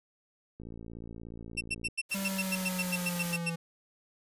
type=click train; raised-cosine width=3 ms; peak=-32 dBFS; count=74; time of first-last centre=0.6-1.885 s; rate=56.8 Hz
type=tone bursts; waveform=40% pulse; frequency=2694 Hz; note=E7; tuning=37 cents sharp; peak=-28 dBFS; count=15; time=1.57-3.501 s; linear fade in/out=10 ms; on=41 ms; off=94 ms
type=noise; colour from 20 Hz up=white; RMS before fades=-39 dBFS; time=2.09-3.39 s; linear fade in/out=50 ms
type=linear sweep; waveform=square; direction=down; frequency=196 to 166.7 Hz; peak=-34 dBFS; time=2.14-3.56 s; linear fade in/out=10 ms
effects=resampled to 32000 Hz